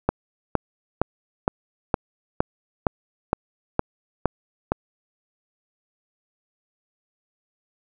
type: click train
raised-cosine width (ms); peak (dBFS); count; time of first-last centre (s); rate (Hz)
1; -4; 11; 0.09-4.72; 2.16
effects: none